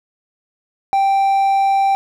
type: tone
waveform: triangle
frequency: 784 Hz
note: G5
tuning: in tune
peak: -10 dBFS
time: 0.93-1.95 s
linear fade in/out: 0 ms
effects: none